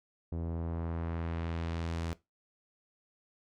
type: tone with low-pass filter sweep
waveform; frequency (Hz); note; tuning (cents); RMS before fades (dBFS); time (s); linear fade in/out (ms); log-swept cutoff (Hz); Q
sawtooth; 83.2; E2; +17; -36; 0.32-2.13; 0; 490 to 8300; 0.78
effects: noise-tail reverb RT60 0.2 s tail -18 dB re dry